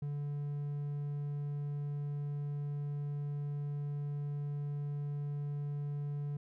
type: tone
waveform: triangle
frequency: 144.8 Hz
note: D3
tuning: 24 cents flat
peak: -33 dBFS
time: 0.02-6.37 s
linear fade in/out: 5 ms
effects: none